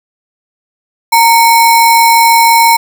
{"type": "tone with sample-and-hold", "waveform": "sine", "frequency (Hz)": 923, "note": "A#5", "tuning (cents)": -17, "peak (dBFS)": -3, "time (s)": [1.12, 2.77], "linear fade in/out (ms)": 10, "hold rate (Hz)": 3150, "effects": []}